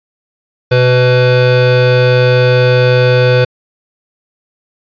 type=tone pair together; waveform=square; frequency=125.17 / 500 Hz; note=B2 / B4; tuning=+24 / +21 cents; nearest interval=2 octaves; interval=2397 cents; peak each=-10 dBFS; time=0.71-3.45 s; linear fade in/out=10 ms; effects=resampled to 11025 Hz